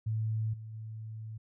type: tone with level steps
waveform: sine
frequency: 110 Hz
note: A2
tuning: in tune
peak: -29 / -41 / -39 dBFS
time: 0.06-1.38 s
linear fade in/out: 10 ms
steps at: 0.53 / 0.73 s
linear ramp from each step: 10 ms
effects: none